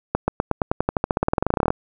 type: accelerating click train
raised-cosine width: 1 ms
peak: -4 dBFS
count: 26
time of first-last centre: 0.15-1.705 s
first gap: 130 ms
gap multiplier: 0.93
effects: none